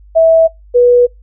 sine tone pair in turn, 652 / 487.7 Hz, E5 / B4, -19 / -22 cents, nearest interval perfect fourth, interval 503 cents, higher first, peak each -4 dBFS, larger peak neither, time 0.15-0.48 / 0.74-1.07 s, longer neither, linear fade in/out 20 ms, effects noise-tail reverb RT60 0.2 s tail -26 dB re dry + added 50 Hz sine -37 dBFS peak until 1.22 s

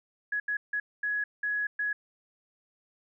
sine tone bursts at uneven times, 1678 Hz, G#6, 17 cents sharp, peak -27 dBFS, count 6, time 0.32-0.4 / 0.48-0.57 / 0.73-0.8 / 1.03-1.24 / 1.43-1.67 / 1.79-1.93 s, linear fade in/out 5 ms, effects none

